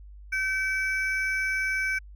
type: ring-modulated tone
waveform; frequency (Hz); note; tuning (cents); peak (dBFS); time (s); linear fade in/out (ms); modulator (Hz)
triangle; 1916; A#6; +47; -20; 0.32-1.99; 10; 375
effects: added 50 Hz sine -43 dBFS peak until 2.15 s